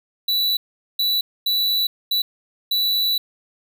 square tone bursts at uneven times, 3951 Hz, B7, in tune, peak -18 dBFS, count 5, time 0.28-0.57 / 0.99-1.21 / 1.46-1.87 / 2.11-2.22 / 2.71-3.18 s, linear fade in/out 5 ms, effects none

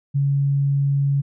sine tone, 140 Hz, C#3, 18 cents sharp, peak -16 dBFS, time 0.14-1.22 s, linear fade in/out 20 ms, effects none

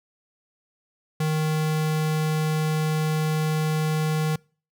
square tone, 155.56 Hz, D#3, in tune, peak -22 dBFS, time 1.2-4.36 s, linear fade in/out 5 ms, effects noise-tail reverb RT60 0.4 s tail -26 dB re dry

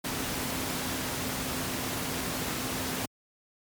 sine tone in noise, 257.9 Hz, C4, 25 cents flat, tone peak -39 dBFS, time 0.04-3.06 s, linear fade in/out 10 ms, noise pink, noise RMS -32 dBFS, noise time 0.04-3.06 s, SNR -10 dB, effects high-pass 80 Hz 12 dB/octave + MP3 96 kbps

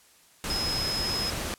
sine tone in noise, 5120 Hz, D#8, 49 cents sharp, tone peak -28 dBFS, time 0.5-1.3 s, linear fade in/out 0 ms, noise pink, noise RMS -32 dBFS, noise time 0.44-1.54 s, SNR +1 dB, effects white hiss -58 dBFS RMS until 1.58 s + low-pass 12000 Hz 12 dB/octave

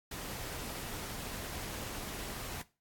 pink noise, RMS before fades -42 dBFS, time 0.11-2.62 s, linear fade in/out 5 ms, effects noise-tail reverb RT60 0.3 s tail -17 dB re dry + AAC 64 kbps

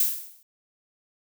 violet noise with exponential decay, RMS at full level -19 dBFS, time 0-0.43 s, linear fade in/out 2 ms, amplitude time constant 92 ms, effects none

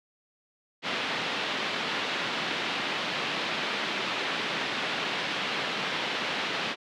white band-pass noise, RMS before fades -31 dBFS, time 0.82-6.76 s, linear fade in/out 50 ms, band 150 to 3600 Hz, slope 24 dB/octave, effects none

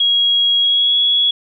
sine tone with pitch glide, 3300 to 3358 Hz, G#7 to G#7, -12 to +18 cents, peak -11 dBFS, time 0-1.31 s, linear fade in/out 5 ms, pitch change +30 cents, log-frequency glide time 0.61-0.98 s, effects none

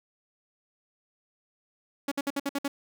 sawtooth tone bursts, 280.7 Hz, C#4, 22 cents sharp, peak -23 dBFS, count 7, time 2.08-2.68 s, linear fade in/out 5 ms, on 36 ms, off 58 ms, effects none

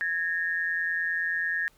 sine tone pair together, 1661.2 / 1830.7 Hz, G#6 / A#6, 0 / -32 cents, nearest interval major second, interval 168 cents, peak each -28 dBFS, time 0.01-1.68 s, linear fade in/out 0 ms, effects pink hiss -62 dBFS RMS until 1.77 s + MP3 96 kbps

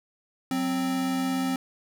square tone pair together, 185 / 261.9 Hz, F#3 / C4, 0 / +2 cents, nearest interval tritone, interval 602 cents, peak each -34 / -26 dBFS, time 0.51-1.56 s, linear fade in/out 2 ms, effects none

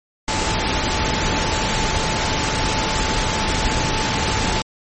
sine tone in noise, 874 Hz, A5, 12 cents flat, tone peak -27 dBFS, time 0.28-4.62 s, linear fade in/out 2 ms, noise pink, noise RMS -20 dBFS, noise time 0.28-4.62 s, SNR -10 dB, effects MP3 32 kbps

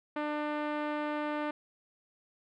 5% pulse tone with low-pass filter, 298.7 Hz, D4, 29 cents sharp, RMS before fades -34 dBFS, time 0.16-1.51 s, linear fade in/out 5 ms, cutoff 1100 Hz, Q 0.5, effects none

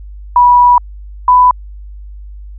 sine tone pair in turn, 977 / 995.8 Hz, B5 / B5, -19 / +14 cents, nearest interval unison, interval 33 cents, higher second, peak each -3 dBFS, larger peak neither, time 0.36-0.78 / 1.28-1.51 s, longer first, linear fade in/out 2 ms, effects added 50 Hz sine -27 dBFS peak until 2.58 s

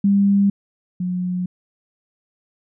sine tone pair in turn, 199.5 / 180.63 Hz, G3 / F#3, +31 / -41 cents, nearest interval major second, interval 172 cents, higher first, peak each -12 / -20 dBFS, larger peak first, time 0.04-0.5 / 1-1.46 s, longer neither, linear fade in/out 5 ms, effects none

